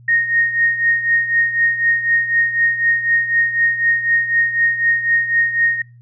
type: tone with tremolo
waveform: sine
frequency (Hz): 1858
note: A#6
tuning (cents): -6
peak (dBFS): -10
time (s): 0.08-5.82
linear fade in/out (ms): 5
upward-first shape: triangle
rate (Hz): 4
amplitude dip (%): 75
effects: noise-tail reverb RT60 0.3 s tail -25 dB re dry + added 120 Hz sine -41 dBFS peak until 6.01 s